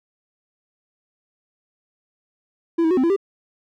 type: tone with pitch steps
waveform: triangle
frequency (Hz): 334.7 / 321.5 / 367.4 / 259.4 / 336.5 / 394.9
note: E4 / E4 / F#4 / C4 / E4 / G4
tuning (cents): +26 / -43 / -12 / -15 / +36 / +13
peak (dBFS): -13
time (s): 2.78-3.164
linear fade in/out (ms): 10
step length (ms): 64
effects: none